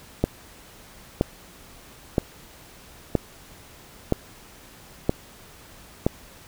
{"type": "click train", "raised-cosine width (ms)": 2, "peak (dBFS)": -5, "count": 7, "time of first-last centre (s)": [0.24, 6.065], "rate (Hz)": 1.03, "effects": ["pink hiss -48 dBFS RMS until 6.47 s"]}